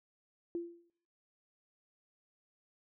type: tone with exponential decay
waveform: sine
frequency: 342.3 Hz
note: F4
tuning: 35 cents flat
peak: -32 dBFS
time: 0.55-0.9 s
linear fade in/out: 1 ms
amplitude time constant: 75 ms
effects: noise-tail reverb RT60 0.8 s tail -25 dB re dry